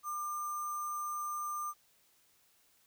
sine tone with sample-and-hold, 1196 Hz, D6, 31 cents sharp, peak -35 dBFS, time 0.03-1.74 s, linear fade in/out 50 ms, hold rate 7350 Hz, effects white hiss -69 dBFS RMS until 2.86 s

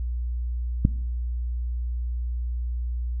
click, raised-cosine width 5 ms, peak -5 dBFS, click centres 0.851 s, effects noise-tail reverb RT60 0.7 s tail -19 dB re dry + added 60 Hz sine -25 dBFS peak until 3.2 s

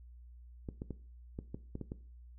clicks, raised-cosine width 3 ms, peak -27 dBFS, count 8, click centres 0.688 / 0.819 / 0.907 / 1.389 / 1.545 / 1.754 / 1.813 / 1.919 s, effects noise-tail reverb RT60 0.4 s tail -17 dB re dry + added 60 Hz sine -51 dBFS peak until 2.38 s

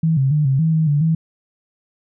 sine tone with pitch steps, 161.7 / 134.3 / 150.6 / 134.3 / 161.1 / 158.8 / 145.5 / 161.7 Hz, E3 / C3 / D3 / C3 / E3 / D#3 / D3 / E3, -33 / +46 / +44 / +46 / -39 / +36 / -16 / -33 cents, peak -13 dBFS, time 0.03-1.15 s, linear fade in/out 5 ms, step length 140 ms, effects none

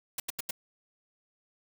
white noise bursts, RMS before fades -33 dBFS, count 4, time 0.18-0.509 s, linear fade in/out 5 ms, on 20 ms, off 83 ms, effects none

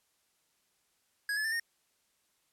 square tone with pitch steps, 1661.2 / 1719.8 / 1780.4 / 1843.2 Hz, G#6 / A6 / A6 / A#6, 0 / -40 / +20 / -20 cents, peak -31 dBFS, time 1.29-1.598 s, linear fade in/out 2 ms, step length 77 ms, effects white hiss -74 dBFS RMS until 2.52 s + low-pass 12000 Hz 12 dB/octave

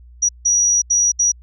sine tone bursts at uneven times, 5800 Hz, F#8, 35 cents flat, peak -12 dBFS, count 4, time 0.22-0.29 / 0.45-0.82 / 0.9-1.12 / 1.19-1.32 s, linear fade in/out 10 ms, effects added 60 Hz sine -40 dBFS peak until 1.42 s

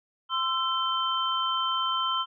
sine tone cluster, 1038 / 1336 / 3101 Hz, C6 / E6 / G7, -14 / +23 / -19 cents, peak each -29 dBFS, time 0.29-2.26 s, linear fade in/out 50 ms, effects none

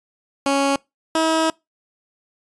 15% pulse tone pair in turn, 277 / 321.3 Hz, C#4 / E4, -1 / -44 cents, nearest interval minor third, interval 257 cents, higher second, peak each -10 / -10 dBFS, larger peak neither, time 0.46-0.76 / 1.15-1.5 s, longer second, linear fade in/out 2 ms, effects noise-tail reverb RT60 0.2 s tail -24 dB re dry + resampled to 24000 Hz

